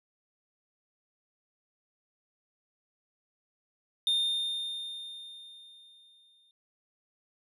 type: tone with exponential decay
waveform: triangle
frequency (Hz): 3635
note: A#7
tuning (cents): -44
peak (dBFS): -22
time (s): 4.07-6.51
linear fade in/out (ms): 1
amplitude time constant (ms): 530
effects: resampled to 32000 Hz